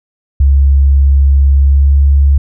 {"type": "tone with pitch glide", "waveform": "sine", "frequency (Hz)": [69, 70], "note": ["C#2", "C#2"], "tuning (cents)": [-7, 18], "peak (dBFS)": -4, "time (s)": [0.4, 2.38], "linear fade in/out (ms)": 5, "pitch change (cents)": 25, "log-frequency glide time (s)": [1.62, 1.94], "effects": []}